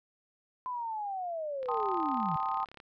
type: linear sweep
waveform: sine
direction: down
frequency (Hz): 1019 to 146.83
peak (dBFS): -33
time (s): 0.66-2.36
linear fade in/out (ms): 0
type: click train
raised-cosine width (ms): 0.3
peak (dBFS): -33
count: 42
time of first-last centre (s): 1.63-2.801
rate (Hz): 35
type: chord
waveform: sine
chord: A half-diminished seventh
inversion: third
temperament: equal with one note detuned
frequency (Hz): 784 / 886.1 / 1046.5 / 1244.5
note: G5 / A5 / C6 / Eb6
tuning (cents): 0 / +12 / 0 / 0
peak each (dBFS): -35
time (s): 1.68-2.65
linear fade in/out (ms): 10
effects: none